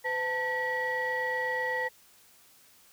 sine tone cluster, 506 / 888 / 1928 Hz, B4 / A5 / B6, +42 / +16 / -42 cents, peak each -32 / -33 / -29 dBFS, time 0.04-1.89 s, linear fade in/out 20 ms, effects tanh soft clip ceiling -23 dBFS + white hiss -59 dBFS RMS until 2.92 s

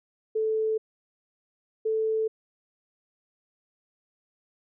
sine tone pair in turn, 438.1 / 440 Hz, A4 / A4, -7 / 0 cents, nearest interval unison, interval 7 cents, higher second, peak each -23 dBFS, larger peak neither, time 0.35-0.78 / 1.85-2.28 s, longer neither, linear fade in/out 10 ms, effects none

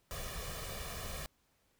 pink noise with comb filter, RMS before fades -42 dBFS, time 0.11-1.26 s, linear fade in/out 0 ms, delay 1.7 ms, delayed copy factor +0.7, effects pink hiss -74 dBFS RMS until 1.79 s

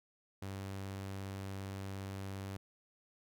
sawtooth tone, 97.3 Hz, G2, 12 cents flat, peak -37 dBFS, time 0.42-2.57 s, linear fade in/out 5 ms, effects none

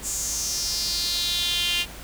sawtooth tone with high-pass filter sweep, 349.2 Hz, F4, in tune, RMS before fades -26 dBFS, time 0.02-1.86 s, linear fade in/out 50 ms, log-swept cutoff 7500 to 2800 Hz, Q 4.5, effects added 50 Hz sine -41 dBFS peak until 2.03 s + pink hiss -41 dBFS RMS until 2.03 s

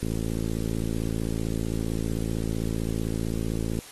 click train, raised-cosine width 3 ms, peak -16 dBFS, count 210, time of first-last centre 0.03-3.789 s, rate 55.6 Hz, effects white hiss -45 dBFS RMS until 3.91 s + AAC 32 kbps

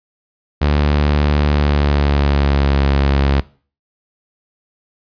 sawtooth tone with pitch glide, 73.42 to 69.42 Hz, D2 to C#2, 0 to +3 cents, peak -8 dBFS, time 0.61-3.41 s, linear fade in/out 10 ms, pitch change -97 cents, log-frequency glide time 1.5-2.8 s, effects noise-tail reverb RT60 0.4 s tail -20 dB re dry + resampled to 11025 Hz

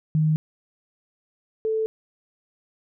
sine tone pair in turn, 155.56 / 440 Hz, D#3 / A4, 0 / 0 cents, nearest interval octave + tritone, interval 1800 cents, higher second, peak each -17 / -21 dBFS, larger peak first, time 0.15-0.36 / 1.65-1.86 s, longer neither, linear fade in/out 0 ms, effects none

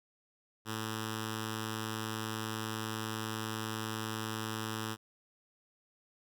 5% pulse tone with notch filter, 110 Hz, A2, in tune, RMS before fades -38 dBFS, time 0.65-4.97 s, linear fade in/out 50 ms, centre 640 Hz, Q 0.89, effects none

